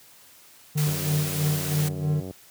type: tone with tremolo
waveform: triangle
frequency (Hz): 150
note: D3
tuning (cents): +37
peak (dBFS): -18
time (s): 0.75-2.21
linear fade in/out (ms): 10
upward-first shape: sine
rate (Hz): 3.1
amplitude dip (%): 75
type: high-pass noise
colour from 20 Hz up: white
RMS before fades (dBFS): -32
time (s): 0.77-1.89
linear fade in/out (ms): 10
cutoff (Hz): 150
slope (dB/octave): 96
type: click train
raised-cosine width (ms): 2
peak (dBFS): -23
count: 135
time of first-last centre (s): 0.87-2.309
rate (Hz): 93.1
effects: white hiss -52 dBFS RMS until 2.5 s + high-pass 60 Hz 12 dB/octave